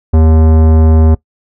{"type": "tone with tanh clipping", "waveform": "sine", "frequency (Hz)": 79.5, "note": "D#2", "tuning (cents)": 38, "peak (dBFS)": -6, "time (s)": [0.13, 1.15], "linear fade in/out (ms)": 10, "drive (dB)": 18, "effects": ["noise-tail reverb RT60 0.1 s tail -20 dB re dry"]}